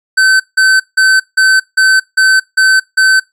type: tone bursts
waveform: square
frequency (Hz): 1534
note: G6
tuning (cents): -38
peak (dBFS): -6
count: 8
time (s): 0.17-3.2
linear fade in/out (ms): 10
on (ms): 230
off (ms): 170
effects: noise-tail reverb RT60 0.2 s tail -21 dB re dry + low-pass 9000 Hz 12 dB/octave